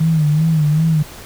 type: tone with vibrato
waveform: sine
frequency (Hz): 155.56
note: D#3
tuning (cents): 0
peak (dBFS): -11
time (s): 0-1.03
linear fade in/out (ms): 10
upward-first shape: sine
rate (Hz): 2.6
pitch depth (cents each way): 83
effects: pink hiss -36 dBFS RMS until 1.25 s